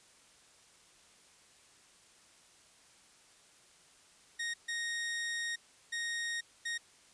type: tone bursts at uneven times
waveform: sawtooth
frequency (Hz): 1864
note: A#6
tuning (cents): -1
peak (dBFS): -31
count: 4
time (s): 4.39-4.54 / 4.68-5.56 / 5.92-6.41 / 6.65-6.78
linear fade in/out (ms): 10
effects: white hiss -62 dBFS RMS until 7.13 s + resampled to 22050 Hz